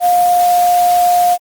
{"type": "tone in noise", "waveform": "sine", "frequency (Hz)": 709, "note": "F5", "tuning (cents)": 26, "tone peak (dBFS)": -8, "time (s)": [0, 1.38], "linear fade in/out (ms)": 50, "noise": "white", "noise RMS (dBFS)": -25, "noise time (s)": [0, 1.38], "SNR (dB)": 14, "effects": ["Opus 24 kbps"]}